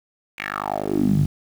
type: tone with band-pass filter sweep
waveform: 10% pulse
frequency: 50.5 Hz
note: G#1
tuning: 48 cents flat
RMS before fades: -22 dBFS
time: 0.38-1.26 s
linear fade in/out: 5 ms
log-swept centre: 2400 to 120 Hz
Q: 4.5
effects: 7-bit